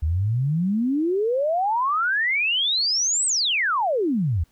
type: exponential two-way sweep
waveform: sine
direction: up then down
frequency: 73.42 to 8330 to 73.42 Hz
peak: -19 dBFS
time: 0.02-4.44 s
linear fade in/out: 10 ms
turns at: 3.26 s
effects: pink hiss -64 dBFS RMS until 4.51 s